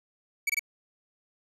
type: tone bursts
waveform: 45% pulse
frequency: 2276 Hz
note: C#7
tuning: 45 cents sharp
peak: -24 dBFS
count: 3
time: 0.47-0.594 s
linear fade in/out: 5 ms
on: 26 ms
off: 23 ms
effects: resampled to 32000 Hz